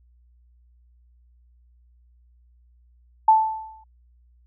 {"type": "tone with exponential decay", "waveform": "sine", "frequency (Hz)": 878, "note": "A5", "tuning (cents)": -4, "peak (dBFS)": -9, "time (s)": [3.28, 3.84], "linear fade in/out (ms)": 5, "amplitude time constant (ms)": 120, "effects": ["added 60 Hz sine -54 dBFS peak until 4.46 s"]}